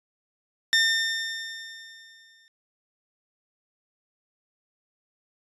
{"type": "tone with exponential decay", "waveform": "20% pulse", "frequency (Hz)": 1810, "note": "A6", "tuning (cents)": 48, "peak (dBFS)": -12, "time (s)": [0.73, 2.48], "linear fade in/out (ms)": 0, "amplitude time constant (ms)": 380, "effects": ["resampled to 24000 Hz"]}